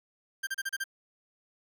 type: tone bursts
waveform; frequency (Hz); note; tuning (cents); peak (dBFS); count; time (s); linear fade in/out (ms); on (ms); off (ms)
40% pulse; 1581; G6; +14; -29; 6; 0.43-0.841; 10; 41; 33
effects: 10-bit